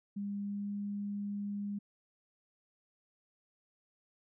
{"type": "tone with pitch glide", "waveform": "sine", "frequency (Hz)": [201.8, 203.2], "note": ["G#3", "G#3"], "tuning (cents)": [-49, -38], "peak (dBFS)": -35, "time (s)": [0.16, 1.79], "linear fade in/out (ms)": 10, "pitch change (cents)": 11, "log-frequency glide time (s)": [0.39, 0.72], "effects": []}